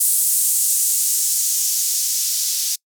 violet noise with band-pass filter sweep, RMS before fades -19 dBFS, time 0-2.76 s, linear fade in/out 10 ms, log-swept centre 9000 to 5200 Hz, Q 1.6, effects noise-tail reverb RT60 0.1 s tail -25 dB re dry

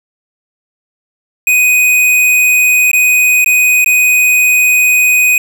square tone with dropouts, 2495 Hz, D#7, 4 cents sharp, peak -7 dBFS, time 1.47-5.38 s, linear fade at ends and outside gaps 2 ms, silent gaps 2.915-2.932 / 3.445-3.46 / 3.845-3.86 s, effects none

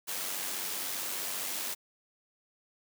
white noise with amplitude modulation, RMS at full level -34 dBFS, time 0.07-1.75 s, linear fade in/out 20 ms, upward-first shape sine, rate 95 Hz, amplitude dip 35%, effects high-pass 200 Hz 12 dB/octave

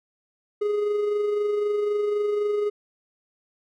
triangle tone with amplitude modulation, 415.3 Hz, G#4, in tune, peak -18 dBFS, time 0.61-2.7 s, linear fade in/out 10 ms, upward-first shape sine, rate 23.9 Hz, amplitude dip 35%, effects none

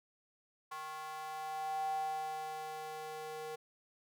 square tone with high-pass filter sweep, 155.56 Hz, D#3, in tune, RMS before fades -41 dBFS, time 0.71-3.56 s, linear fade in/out 10 ms, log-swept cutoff 980 to 560 Hz, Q 9.8, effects none

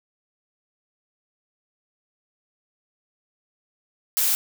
blue noise, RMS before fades -21 dBFS, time 4.17-4.35 s, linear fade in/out 0 ms, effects none

